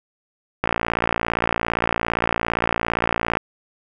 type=click train; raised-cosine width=0.5 ms; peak=-4 dBFS; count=158; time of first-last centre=0.64-3.37 s; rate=57.5 Hz; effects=none